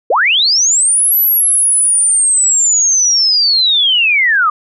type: linear two-way sweep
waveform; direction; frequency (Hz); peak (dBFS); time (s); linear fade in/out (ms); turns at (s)
sine; up then down; 392 to 11980 to 1178; -8; 0.1-4.5; 5; 1.18
effects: none